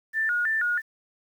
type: tone with vibrato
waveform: sine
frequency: 1599 Hz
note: G6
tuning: 34 cents sharp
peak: -22 dBFS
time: 0.13-0.82 s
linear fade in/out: 50 ms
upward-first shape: square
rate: 3.1 Hz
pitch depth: 180 cents each way
effects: 9-bit